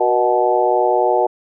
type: harmonic tone with a mistuned harmonic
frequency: 123.4 Hz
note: B2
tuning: 1 cent flat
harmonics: 3 / 4 / 5 / 6 / 7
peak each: -19 / -19 / -19 / -19 / -19 dBFS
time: 0-1.27 s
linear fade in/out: 10 ms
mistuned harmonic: 4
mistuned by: -45 cents
effects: none